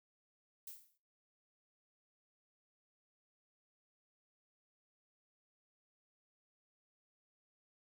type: noise with exponential decay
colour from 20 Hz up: violet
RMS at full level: -45 dBFS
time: 0.67-0.98 s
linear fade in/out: 5 ms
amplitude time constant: 66 ms
effects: noise-tail reverb RT60 0.4 s tail -20 dB re dry